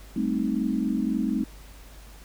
sine chord, A half-diminished seventh, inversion third, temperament equal, 196 / 220 / 261.6 / 311.1 Hz, G3 / A3 / C4 / Eb4, 0 / 0 / 0 / 0 cents, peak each -30 / -27 / -28 / -30 dBFS, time 0.16-1.44 s, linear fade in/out 5 ms, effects added 50 Hz sine -45 dBFS peak until 2.24 s + pink hiss -51 dBFS RMS until 2.24 s

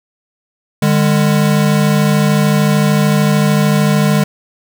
square tone pair together, 150 / 203.4 Hz, D3 / G#3, +37 / -36 cents, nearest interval perfect fourth, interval 527 cents, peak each -13 dBFS, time 0.82-4.24 s, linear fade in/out 5 ms, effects none

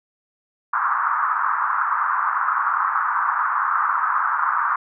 white band-pass noise, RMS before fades -21 dBFS, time 0.73-4.76 s, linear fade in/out 5 ms, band 1000 to 1400 Hz, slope 48 dB/octave, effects none

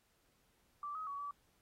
sine tone with pitch steps, 1167 / 1267 / 1128 / 1150 Hz, D6 / D#6 / C#6 / D6, -11 / +31 / +30 / -37 cents, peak -40 dBFS, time 0.83-1.31 s, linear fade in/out 2 ms, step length 120 ms, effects pink hiss -75 dBFS RMS until 1.61 s + AAC 48 kbps

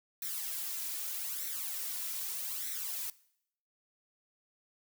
blue noise with flanger, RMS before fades -38 dBFS, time 0.22-3.1 s, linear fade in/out 2 ms, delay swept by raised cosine 0.51 to 3.01 ms, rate 0.81 Hz, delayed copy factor +0.7, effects noise-tail reverb RT60 0.7 s tail -20 dB re dry

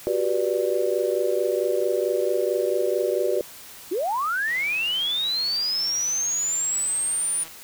sine chord, G major seventh, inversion third, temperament just, 367.5 / 392 / 490 / 588 Hz, F#4 / G4 / B4 / D5, -12 / 0 / -14 / +2 cents, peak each -26 dBFS, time 0.07-3.41 s, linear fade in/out 0 ms
sine linear sweep, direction up, 314.8 to 9570 Hz, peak -22 dBFS, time 3.91-7.44 s, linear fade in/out 10 ms
click train, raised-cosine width 0.2 ms, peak -26 dBFS, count 490, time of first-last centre 4.48-7.48 s, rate 163 Hz
effects white hiss -43 dBFS RMS until 7.63 s

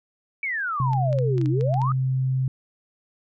sine exponential two-way sweep, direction down then up, 2318 to 293.7 to 1293 Hz, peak -24 dBFS, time 0.43-1.92 s, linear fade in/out 2 ms, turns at 1.48 s
sine tone, 130.81 Hz, C3, in tune, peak -20 dBFS, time 0.8-2.48 s, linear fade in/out 2 ms
clicks, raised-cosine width 0.2 ms, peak -24 dBFS, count 9, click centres 0.933 / 1.129 / 1.187 / 1.381 / 1.414 / 1.459 / 1.61 / 1.741 / 1.817 s
effects none

